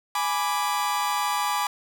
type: chord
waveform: 40% pulse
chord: G# diminished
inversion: none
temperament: equal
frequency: 830.6 / 987.8 / 1174.7 Hz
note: G#5 / B5 / D6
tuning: 0 / 0 / 0 cents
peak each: -27 dBFS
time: 0.15-1.67 s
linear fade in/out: 2 ms
effects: none